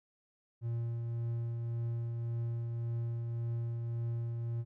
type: tone with tremolo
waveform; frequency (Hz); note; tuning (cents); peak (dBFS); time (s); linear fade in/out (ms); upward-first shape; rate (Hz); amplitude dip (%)
triangle; 116.9; A#2; +5; -30; 0.61-4.65; 50; triangle; 1.8; 30
effects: none